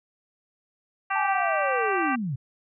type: harmonic tone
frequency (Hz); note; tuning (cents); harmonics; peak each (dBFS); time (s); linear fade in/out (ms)
390; G4; -9; 2 / 3 / 4 / 5 / 6 / 7; -28 / -28 / -30 / -33 / -37 / -35; 1.1-2.16; 10
type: linear sweep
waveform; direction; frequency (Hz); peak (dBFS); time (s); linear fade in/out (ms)
sine; down; 880 to 117.8; -26; 1.15-2.36; 10
effects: none